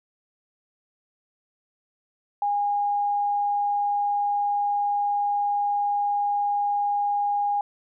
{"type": "tone", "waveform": "sine", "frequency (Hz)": 817, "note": "G#5", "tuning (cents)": -29, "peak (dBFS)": -21, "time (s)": [2.42, 7.61], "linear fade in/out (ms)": 2, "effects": []}